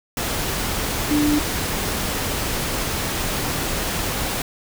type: tone in noise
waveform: sine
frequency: 296.9 Hz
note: D4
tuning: 19 cents sharp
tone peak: -16 dBFS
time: 1.11-1.39 s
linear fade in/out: 2 ms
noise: pink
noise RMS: -24 dBFS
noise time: 0.17-4.42 s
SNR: +5 dB
effects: none